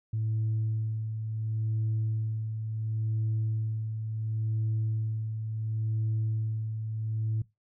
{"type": "tone with tremolo", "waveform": "sine", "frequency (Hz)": 110, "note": "A2", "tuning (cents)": 0, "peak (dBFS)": -24, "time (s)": [0.13, 7.42], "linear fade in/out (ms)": 5, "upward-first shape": "sine", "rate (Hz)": 0.71, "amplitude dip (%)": 55, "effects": ["noise-tail reverb RT60 0.2 s tail -21 dB re dry", "tanh soft clip ceiling -23 dBFS"]}